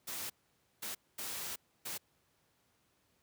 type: noise bursts at uneven times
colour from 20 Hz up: white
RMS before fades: -41 dBFS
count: 4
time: 0.07-0.3 / 0.82-0.95 / 1.18-1.56 / 1.85-1.98 s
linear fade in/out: 10 ms
effects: pink hiss -74 dBFS RMS until 3.22 s + high-pass 80 Hz 12 dB/octave